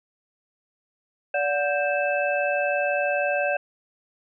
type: tone cluster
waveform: sine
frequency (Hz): 579 / 731 / 1574 / 2628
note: D5 / F#5 / G6 / E7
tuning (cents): -25 / -21 / +7 / -6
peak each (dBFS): -24 / -28 / -28 / -29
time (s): 1.34-3.57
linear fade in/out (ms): 5
effects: none